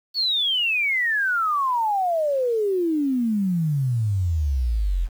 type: exponential sweep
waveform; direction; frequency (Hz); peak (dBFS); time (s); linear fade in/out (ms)
sine; down; 4511 to 40.12; -19; 0.14-5.09; 50
effects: 8-bit